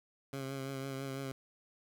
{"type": "tone with vibrato", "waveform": "15% pulse", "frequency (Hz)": 135.4, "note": "C#3", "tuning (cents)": -40, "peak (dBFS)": -32, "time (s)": [0.33, 1.32], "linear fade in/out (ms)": 2, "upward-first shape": "triangle", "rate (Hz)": 6, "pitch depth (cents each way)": 36, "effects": []}